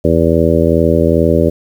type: harmonic tone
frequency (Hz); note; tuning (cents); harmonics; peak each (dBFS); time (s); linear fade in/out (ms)
82.41; E2; 0; 1 / 2 / 3 / 4 / 5 / 6 / 7; -16 / -16 / -16 / -16 / -16 / -16 / -16; 0.04-1.5; 10
effects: 7-bit